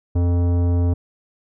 sine tone with tanh clipping, 87.31 Hz, F2, in tune, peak -17 dBFS, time 0.15-0.94 s, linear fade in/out 10 ms, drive 15 dB, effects none

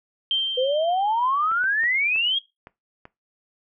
sine tone with exponential decay, 3144 Hz, G7, 4 cents sharp, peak -18 dBFS, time 0.31-1.6 s, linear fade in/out 1 ms, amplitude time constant 280 ms
sine exponential sweep, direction up, 493.9 to 3322 Hz, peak -19 dBFS, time 0.57-2.39 s, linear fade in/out 10 ms
clicks, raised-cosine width 0.5 ms, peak -26 dBFS, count 6, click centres 1.516 / 1.64 / 1.836 / 2.16 / 2.671 / 3.054 s
effects noise-tail reverb RT60 0.2 s tail -19 dB re dry

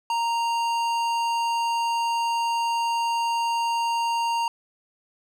sine tone with tanh clipping, 930 Hz, A#5, 4 cents flat, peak -24 dBFS, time 0.1-4.48 s, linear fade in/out 2 ms, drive 16 dB, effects none

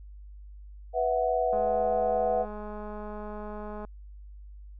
sine chord, B suspended fourth, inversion none, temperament just, 493.9 / 658.5 / 740.8 Hz, B4 / E5 / F#5, 0 / -2 / +2 cents, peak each -28 dBFS, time 0.93-2.46 s, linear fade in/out 50 ms
click train, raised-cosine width 1 ms, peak -27 dBFS, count 488, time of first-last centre 1.53-3.849 s, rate 210 Hz
effects added 50 Hz sine -43 dBFS peak until 4.79 s

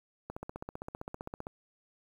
click train, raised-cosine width 1 ms, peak -25 dBFS, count 19, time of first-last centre 0.3-1.469 s, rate 15.4 Hz, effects 9-bit

